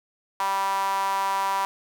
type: tone with high-pass filter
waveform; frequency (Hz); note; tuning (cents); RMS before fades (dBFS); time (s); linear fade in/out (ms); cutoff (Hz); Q
sawtooth; 195.2; G3; -7; -25; 0.4-1.65; 0; 940; 6.9
effects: none